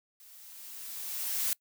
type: noise with level ramp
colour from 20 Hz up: blue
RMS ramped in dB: -55 to -29 dBFS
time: 0.2-1.53 s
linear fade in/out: 0 ms
effects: noise-tail reverb RT60 0.1 s tail -24 dB re dry